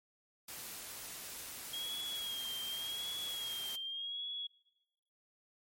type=noise; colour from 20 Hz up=white; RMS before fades=-46 dBFS; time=0.48-3.76 s; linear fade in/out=5 ms
type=tone with vibrato; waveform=sine; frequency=3264 Hz; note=G#7; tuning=31 cents flat; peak=-38 dBFS; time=1.73-4.47 s; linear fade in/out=5 ms; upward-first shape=sine; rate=0.87 Hz; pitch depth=54 cents each way
effects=noise-tail reverb RT60 1.0 s tail -23 dB re dry + MP3 64 kbps